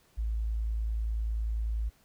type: tone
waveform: sine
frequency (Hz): 55.1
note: A1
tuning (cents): +3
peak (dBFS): -28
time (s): 0.17-1.9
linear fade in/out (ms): 20
effects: pink hiss -65 dBFS RMS until 2.04 s